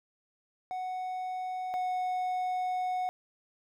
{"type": "tone pair in turn", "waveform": "triangle", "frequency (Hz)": [740, 734.9], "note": ["F#5", "F#5"], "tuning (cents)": [0, -12], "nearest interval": "unison", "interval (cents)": 12, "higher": "first", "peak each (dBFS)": [-31, -27], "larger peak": "second", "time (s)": [[0.71, 1.74], [1.74, 3.09]], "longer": "second", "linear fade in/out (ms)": 0, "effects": []}